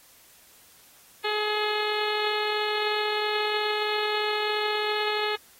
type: harmonic tone with a mistuned harmonic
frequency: 422.8 Hz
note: G#4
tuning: 31 cents sharp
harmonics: 1 / 2 / 3 / 4 / 5 / 6 / 7 / 8 / 9 / 10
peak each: -29 / -32 / -34 / -35 / -36 / -37 / -37 / -38 / -39 / -39 dBFS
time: 1.24-5.36 s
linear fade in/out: 10 ms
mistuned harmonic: 9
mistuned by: -31 cents
effects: white hiss -55 dBFS RMS until 5.59 s + AAC 48 kbps